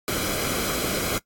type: noise with comb filter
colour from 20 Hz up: pink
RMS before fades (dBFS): -26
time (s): 0.08-1.18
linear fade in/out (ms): 0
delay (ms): 1.1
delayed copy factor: -0.6
effects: noise-tail reverb RT60 0.1 s tail -20 dB re dry + AAC 64 kbps